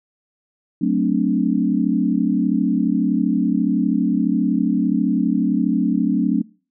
sine chord, D dominant seventh, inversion first, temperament equal, 185 / 220 / 261.6 / 293.7 Hz, F#3 / A3 / C4 / D4, 0 / 0 / 0 / 0 cents, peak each -21 dBFS, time 0.81-6.42 s, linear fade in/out 10 ms, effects noise-tail reverb RT60 0.4 s tail -25 dB re dry

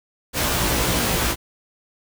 pink noise with comb filter, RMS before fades -21 dBFS, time 0.33-1.36 s, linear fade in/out 50 ms, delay 17 ms, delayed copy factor +0.9, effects none

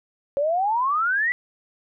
sine exponential sweep, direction up, 548 to 2000 Hz, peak -19 dBFS, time 0.37-1.32 s, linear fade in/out 0 ms, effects none

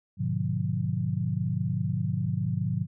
sine chord, G# diminished seventh, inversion none, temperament just, 103.83 / 124.59 / 149.51 / 179.41 Hz, G#2 / B2 / D3 / F3, 0 / +16 / +31 / +47 cents, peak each -31 dBFS, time 0.17-2.87 s, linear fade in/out 50 ms, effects none

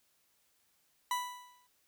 40% pulse tone with exponential decay, 987.8 Hz, B5, in tune, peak -28 dBFS, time 1.11-1.67 s, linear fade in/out 2 ms, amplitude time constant 120 ms, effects white hiss -73 dBFS RMS until 1.87 s

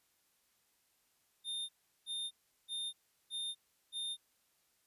square tone bursts, 3634 Hz, A#7, 45 cents flat, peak -38 dBFS, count 5, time 1.44-4.17 s, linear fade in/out 50 ms, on 250 ms, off 370 ms, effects white hiss -75 dBFS RMS until 4.86 s + resampled to 32000 Hz

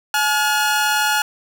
sawtooth tone pair together, 851 / 1431.2 Hz, G#5 / F6, +42 / +42 cents, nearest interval major sixth, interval 900 cents, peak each -15 dBFS, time 0.14-1.22 s, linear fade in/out 2 ms, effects none

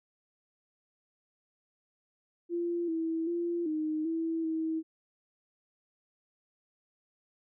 sine tone with pitch steps, 344.1 / 325.9 / 343.4 / 310 / 327.1 / 320.7 Hz, F4 / E4 / F4 / D#4 / E4 / E4, -26 / -20 / -29 / -6 / -13 / -48 cents, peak -29 dBFS, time 2.49-4.83 s, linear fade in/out 50 ms, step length 390 ms, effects none

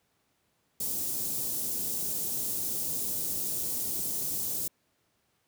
white band-stop noise, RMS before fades -32 dBFS, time 0.8-4.68 s, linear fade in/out 5 ms, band 400 to 7400 Hz, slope 12 dB/octave, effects pink hiss -73 dBFS RMS until 5.47 s + high-pass 80 Hz 12 dB/octave

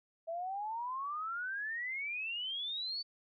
sine exponential sweep, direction up, 648 to 4564 Hz, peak -36 dBFS, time 0.27-3.03 s, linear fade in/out 20 ms, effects none

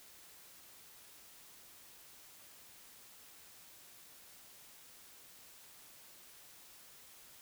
silence, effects white hiss -58 dBFS RMS until 7.41 s

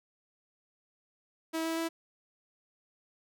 sawtooth tone with pitch steps, 323.7 / 326.5 / 329.4 Hz, E4 / E4 / E4, -31 / -17 / -1 cents, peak -27 dBFS, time 1.53-1.89 s, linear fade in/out 20 ms, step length 120 ms, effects none

